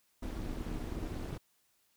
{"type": "noise with amplitude modulation", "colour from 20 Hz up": "brown", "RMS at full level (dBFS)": -35, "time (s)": [0.22, 1.38], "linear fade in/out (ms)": 10, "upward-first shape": "sine", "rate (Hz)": 279, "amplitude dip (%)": 85, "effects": ["white hiss -73 dBFS RMS until 1.96 s"]}